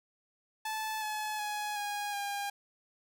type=tone with pitch steps; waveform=sawtooth; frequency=871 / 854.6 / 838.4 / 822.6 / 807.1 Hz; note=A5 / G#5 / G#5 / G#5 / G#5; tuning=-18 / +49 / +16 / -17 / -50 cents; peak=-30 dBFS; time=0.65-2.5 s; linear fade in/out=5 ms; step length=370 ms; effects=none